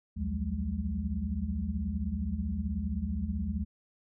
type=tone cluster; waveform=sine; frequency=62.7 / 78.3 / 181.8 / 192.9 / 211.7 Hz; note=B1 / D#2 / F#3 / G3 / G#3; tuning=+27 / +11 / -30 / -28 / +33 cents; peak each=-38 / -33 / -40 / -39 / -36 dBFS; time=0.16-3.65 s; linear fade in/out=20 ms; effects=none